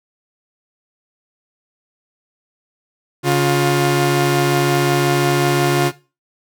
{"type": "tone pair together", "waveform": "sawtooth", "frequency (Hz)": [140.6, 354.3], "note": ["C#3", "F4"], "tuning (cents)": [25, 25], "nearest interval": "octave + major third", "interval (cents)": 1600, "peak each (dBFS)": -12, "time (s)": [3.23, 5.92], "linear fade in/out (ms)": 50, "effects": ["noise-tail reverb RT60 0.3 s tail -17 dB re dry"]}